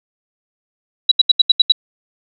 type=tone bursts; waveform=sine; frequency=3914 Hz; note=B7; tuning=16 cents flat; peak=-5 dBFS; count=7; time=1.09-1.721 s; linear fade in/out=5 ms; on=25 ms; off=76 ms; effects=none